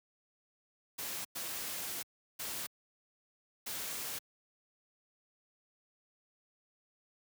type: noise bursts at uneven times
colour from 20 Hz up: white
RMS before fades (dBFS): -40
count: 4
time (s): 0.98-1.25 / 1.35-2.03 / 2.39-2.67 / 3.66-4.19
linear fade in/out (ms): 10
effects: high-pass 80 Hz 12 dB/octave